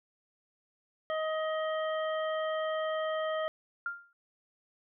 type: harmonic tone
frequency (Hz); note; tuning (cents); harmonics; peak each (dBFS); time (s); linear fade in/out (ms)
629; D#5; +19; 1 / 2 / 3 / 5; -31 / -37 / -41 / -45; 1.1-3.48; 0
type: tone with exponential decay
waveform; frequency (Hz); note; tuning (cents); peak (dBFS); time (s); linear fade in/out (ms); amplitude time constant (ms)
sine; 1396.9; F6; 0; -29; 3.86-4.13; 2; 57
effects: none